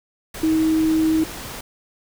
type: tone in noise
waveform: sine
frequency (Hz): 317.6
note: D#4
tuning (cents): +36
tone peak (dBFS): -15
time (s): 0.43-1.24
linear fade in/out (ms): 5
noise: pink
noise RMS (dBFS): -33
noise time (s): 0.34-1.61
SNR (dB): +15
effects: none